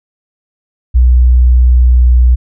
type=tone with pitch glide; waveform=sine; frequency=61.74 to 61.35 Hz; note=B1 to B1; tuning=0 to -11 cents; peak=-3 dBFS; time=0.94-2.36 s; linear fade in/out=20 ms; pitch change=-11 cents; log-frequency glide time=1.75-2.06 s; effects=none